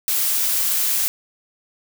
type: noise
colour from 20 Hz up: blue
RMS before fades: -20 dBFS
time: 0.08-1.08 s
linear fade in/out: 0 ms
effects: none